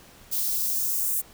violet noise with high-pass filter sweep, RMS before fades -26 dBFS, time 0.31-1.22 s, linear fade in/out 20 ms, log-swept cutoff 3500 to 8500 Hz, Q 1.4, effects pink hiss -51 dBFS RMS until 1.33 s

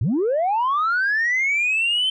sine linear sweep, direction up, 87.31 to 3103 Hz, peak -16 dBFS, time 0.01-2.1 s, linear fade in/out 5 ms, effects tanh soft clip ceiling -15 dBFS

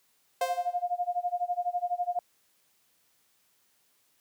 sine tone with tremolo, 710 Hz, F5, 28 cents sharp, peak -24 dBFS, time 0.41-2.19 s, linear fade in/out 2 ms, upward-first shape sine, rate 12 Hz, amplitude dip 95%
sawtooth tone with exponential decay, 523.3 Hz, C5, in tune, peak -24 dBFS, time 0.41-0.86 s, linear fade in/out 5 ms, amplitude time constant 96 ms
effects white hiss -69 dBFS RMS until 4.2 s + high-pass 80 Hz 12 dB/octave

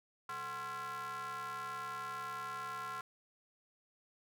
square ring-modulated tone, 155.56 Hz, D#3, in tune, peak -38 dBFS, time 0.29-3.01 s, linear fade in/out 2 ms, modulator 1210 Hz, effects none

